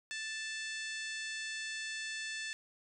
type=harmonic tone with a mistuned harmonic; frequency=880 Hz; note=A5; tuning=in tune; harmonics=2 / 3 / 4 / 5 / 6 / 7 / 8 / 9 / 10; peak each=-41 / -45 / -47 / -49 / -51 / -52 / -53 / -54 / -55 dBFS; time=0.11-2.53 s; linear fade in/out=0 ms; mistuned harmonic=10; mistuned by=-29 cents; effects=none